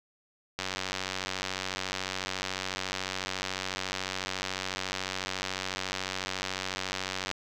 click train, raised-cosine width 0.2 ms, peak -14 dBFS, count 633, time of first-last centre 0.59-7.313 s, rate 94 Hz, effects none

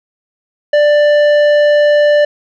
sine tone with tanh clipping, 590 Hz, D5, 8 cents sharp, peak -8 dBFS, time 0.73-2.25 s, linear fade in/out 5 ms, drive 11 dB, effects none

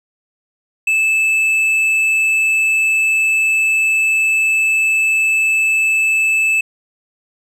sine tone with tanh clipping, 2623 Hz, E7, 9 cents flat, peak -13 dBFS, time 0.87-6.61 s, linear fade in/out 5 ms, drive 6 dB, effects none

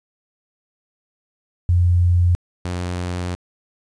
sine / sawtooth tone pair in turn, 88 / 89.13 Hz, F2 / F2, +14 / +36 cents, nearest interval unison, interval 22 cents, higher second, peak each -12 / -19 dBFS, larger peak first, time 1.69-2.35 / 2.65-3.35 s, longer second, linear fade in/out 0 ms, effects resampled to 22050 Hz + 9-bit

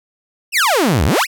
sawtooth exponential two-way sweep, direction down then up, 2895 to 63.1 to 2895 Hz, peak -8 dBFS, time 0.52-1.27 s, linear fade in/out 50 ms, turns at 1.05 s, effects none

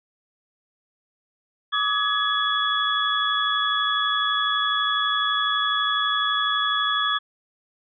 sine tone cluster, 1155 / 1267 / 1679 / 3378 Hz, D6 / D#6 / G#6 / G#7, -29 / +31 / +18 / +29 cents, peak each -26 / -27 / -26 / -24 dBFS, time 1.72-7.19 s, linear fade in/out 20 ms, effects none

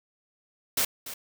white noise with echo, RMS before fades -25 dBFS, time 0.77-0.85 s, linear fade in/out 5 ms, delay 290 ms, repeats 1, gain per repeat -13 dB, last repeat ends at 1.14 s, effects none

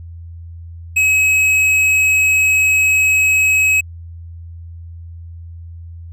sine tone with tanh clipping, 2557 Hz, D#7, 47 cents sharp, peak -12 dBFS, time 0.96-3.81 s, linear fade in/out 10 ms, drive 11 dB, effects added 84 Hz sine -30 dBFS peak until 6.12 s

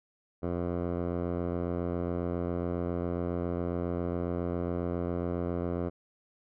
10% pulse tone with low-pass filter, 87.31 Hz, F2, in tune, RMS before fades -32 dBFS, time 0.42-5.9 s, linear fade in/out 20 ms, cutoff 820 Hz, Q 1.1, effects none

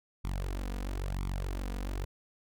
sawtooth tone with flanger, 46.94 Hz, F#1, 26 cents sharp, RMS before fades -35 dBFS, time 0.24-2.05 s, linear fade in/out 10 ms, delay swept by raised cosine 0.87 to 4.17 ms, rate 1 Hz, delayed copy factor +0.9, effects none

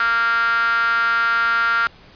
sawtooth tone with high-pass filter, 231.3 Hz, A#3, 13 cents flat, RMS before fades -18 dBFS, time 0-1.87 s, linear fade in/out 0 ms, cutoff 1400 Hz, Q 9.4, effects pink hiss -47 dBFS RMS until 2.15 s + resampled to 11025 Hz

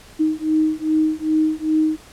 sine beating tone pair, 311.1 / 313.6 Hz, D#4 / D#4, 0 / +14 cents, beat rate 2.5 Hz, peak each -19 dBFS, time 0.19-1.97 s, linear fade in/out 20 ms, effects pink hiss -45 dBFS RMS until 2.12 s + low-pass 11000 Hz 12 dB/octave

